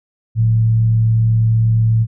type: tone with frequency modulation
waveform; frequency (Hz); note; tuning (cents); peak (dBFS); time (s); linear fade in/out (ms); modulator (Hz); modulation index
sine; 112.2; A2; +34; -10; 0.35-2.07; 50; 68.2; 0.23
effects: none